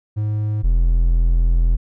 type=tone pair in turn; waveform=triangle; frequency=106.1 / 42.11 Hz; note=G#2 / E1; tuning=+38 / +38 cents; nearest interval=octave + major third; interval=1600 cents; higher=first; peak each=-16 / -10 dBFS; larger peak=second; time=0.16-0.63 / 0.63-1.77 s; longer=second; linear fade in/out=20 ms; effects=none